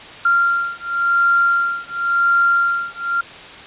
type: beating tone pair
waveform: sine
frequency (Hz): 1386 / 1386.93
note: F6 / F6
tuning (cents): -14 / -12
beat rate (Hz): 0.93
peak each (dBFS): -17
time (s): 0.25-3.21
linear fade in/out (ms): 5
effects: white hiss -36 dBFS RMS until 3.66 s + resampled to 8000 Hz